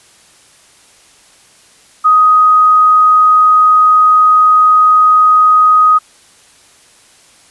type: tone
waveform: sine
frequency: 1252 Hz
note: D#6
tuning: 10 cents sharp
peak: -4 dBFS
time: 2.04-5.99 s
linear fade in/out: 20 ms
effects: white hiss -45 dBFS RMS until 7.5 s + resampled to 24000 Hz